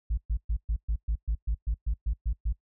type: tone bursts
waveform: sine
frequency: 53.8 Hz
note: A1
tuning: 38 cents flat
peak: -22 dBFS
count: 13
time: 0.1-2.528 s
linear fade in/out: 10 ms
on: 76 ms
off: 120 ms
effects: noise-tail reverb RT60 0.1 s tail -22 dB re dry + tanh soft clip ceiling -22 dBFS